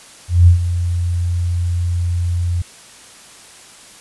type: tone with ADSR envelope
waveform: sine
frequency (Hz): 87.31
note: F2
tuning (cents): 0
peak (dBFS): -3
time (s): 0.28-2.62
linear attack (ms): 190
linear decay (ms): 110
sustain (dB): -12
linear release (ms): 6
effects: white hiss -41 dBFS RMS until 4 s + resampled to 24000 Hz